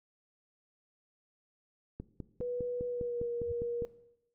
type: click train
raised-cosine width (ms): 3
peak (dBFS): -27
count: 10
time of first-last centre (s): 2-3.822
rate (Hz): 4.94
type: tone with pitch glide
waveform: sine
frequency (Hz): 489.7 to 474.7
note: B4 to A#4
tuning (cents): -15 to +31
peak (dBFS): -33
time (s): 2.41-3.85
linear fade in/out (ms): 0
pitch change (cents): -54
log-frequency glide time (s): 2.87-3.26
type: tone with exponential growth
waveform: sine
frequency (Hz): 86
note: F2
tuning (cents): -26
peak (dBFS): -35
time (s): 3.43-3.52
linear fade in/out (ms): 5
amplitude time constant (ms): 19
effects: noise-tail reverb RT60 0.8 s tail -17 dB re dry